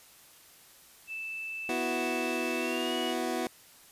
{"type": "tone with pitch glide", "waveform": "sine", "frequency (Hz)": [2640, 2912], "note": ["E7", "F#7"], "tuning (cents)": [2, -28], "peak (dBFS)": -35, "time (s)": [1.07, 3.15], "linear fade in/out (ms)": 50, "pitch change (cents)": 170, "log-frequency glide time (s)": [2.58, 2.94]}
{"type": "chord", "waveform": "25% pulse", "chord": "B suspended fourth", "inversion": "none", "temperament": "equal", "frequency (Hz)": [246.9, 329.6, 370], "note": ["B3", "E4", "F#4"], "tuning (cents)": [0, 0, 0], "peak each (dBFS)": -31, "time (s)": [1.69, 3.47], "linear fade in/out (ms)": 2}
{"effects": ["white hiss -56 dBFS RMS until 3.91 s", "resampled to 32000 Hz"]}